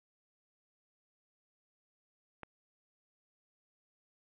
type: click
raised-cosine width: 0.5 ms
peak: -28 dBFS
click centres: 2.433 s
effects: resampled to 8000 Hz